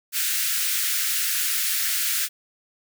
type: high-pass noise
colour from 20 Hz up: white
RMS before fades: -24 dBFS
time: 0.12-2.29 s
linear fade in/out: 50 ms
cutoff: 1400 Hz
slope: 48 dB/octave
effects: none